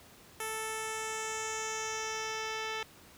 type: tone with low-pass filter sweep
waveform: 10% pulse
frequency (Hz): 440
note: A4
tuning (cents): 0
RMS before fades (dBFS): -37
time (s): 0.4-2.83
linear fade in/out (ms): 2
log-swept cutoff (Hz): 11000 to 4300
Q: 3.2
effects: pink hiss -56 dBFS RMS until 3.17 s + high-pass 60 Hz 12 dB/octave